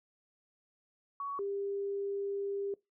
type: tone pair in turn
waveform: sine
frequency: 1122 / 398.9 Hz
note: C#6 / G4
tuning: +21 / +30 cents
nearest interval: octave + tritone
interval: 1791 cents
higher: first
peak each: -35 / -33 dBFS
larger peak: second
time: 1.2-1.39 / 1.39-2.74 s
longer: second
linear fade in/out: 2 ms
effects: noise-tail reverb RT60 0.2 s tail -22 dB re dry